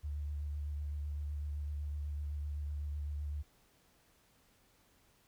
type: tone with vibrato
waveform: sine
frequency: 73.42 Hz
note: D2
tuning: in tune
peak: -36 dBFS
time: 0.03-3.43 s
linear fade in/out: 20 ms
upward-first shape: triangle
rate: 7.9 Hz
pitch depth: 28 cents each way
effects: pink hiss -69 dBFS RMS until 5.27 s